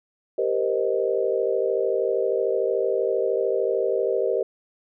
sine chord, C minor seventh, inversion second, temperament equal with one note detuned, 392 / 466.2 / 519.3 / 622.3 Hz, G4 / Bb4 / C5 / Eb5, 0 / 0 / -13 / 0 cents, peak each -25 / -25 / -26 / -28 dBFS, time 0.38-4.43 s, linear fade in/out 5 ms, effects none

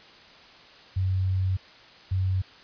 sine tone bursts at uneven times, 94 Hz, F#2, 28 cents sharp, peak -22 dBFS, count 2, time 0.96-1.57 / 2.11-2.42 s, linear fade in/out 10 ms, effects white hiss -50 dBFS RMS until 2.63 s + resampled to 11025 Hz

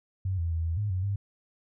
sine tone with pitch steps, 94.4 / 83.9 / 81.9 / 82.6 / 104.1 / 92.2 / 100 Hz, F#2 / E2 / E2 / E2 / G#2 / F#2 / G2, +35 / +31 / -11 / +4 / +5 / -6 / +35 cents, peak -26 dBFS, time 0.25-1.16 s, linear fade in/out 5 ms, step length 130 ms, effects none

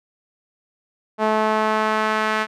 sawtooth tone with band-pass filter sweep, 216.6 Hz, A3, 27 cents flat, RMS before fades -20 dBFS, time 1.18-2.47 s, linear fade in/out 50 ms, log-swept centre 810 to 1600 Hz, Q 1.3, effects none

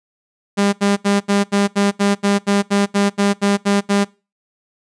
sawtooth tone bursts, 201.1 Hz, G3, 44 cents sharp, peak -9 dBFS, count 15, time 0.57-4.048 s, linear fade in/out 20 ms, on 160 ms, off 77 ms, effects noise-tail reverb RT60 0.3 s tail -23 dB re dry + resampled to 22050 Hz

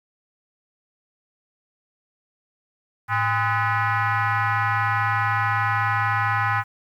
sine tone with frequency modulation, 108.3 Hz, A2, 27 cents flat, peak -18 dBFS, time 3.08-6.64 s, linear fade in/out 50 ms, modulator 458 Hz, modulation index 3.8, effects tanh soft clip ceiling -14 dBFS + 9-bit

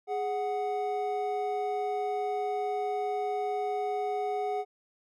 triangle tone pair together, 415.3 / 740 Hz, G#4 / F#5, 0 / 0 cents, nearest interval minor seventh, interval 1000 cents, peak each -30 / -29 dBFS, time 0.07-4.65 s, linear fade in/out 50 ms, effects none

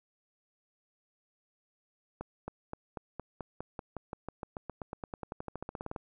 accelerating click train, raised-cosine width 1 ms, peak -24 dBFS, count 30, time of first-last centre 2.21-5.962 s, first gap 270 ms, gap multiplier 0.94, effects none

